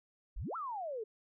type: exponential two-way sweep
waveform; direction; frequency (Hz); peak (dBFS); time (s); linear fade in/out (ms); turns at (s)
sine; up then down; 30.87 to 1376 to 416.2; -37; 0.36-1.04; 10; 0.56
effects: none